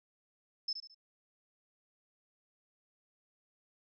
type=tone with echo; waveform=sine; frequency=5250 Hz; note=E8; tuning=8 cents flat; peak=-32 dBFS; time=0.68-0.73 s; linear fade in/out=5 ms; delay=72 ms; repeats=3; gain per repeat=-8 dB; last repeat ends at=0.946 s; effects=none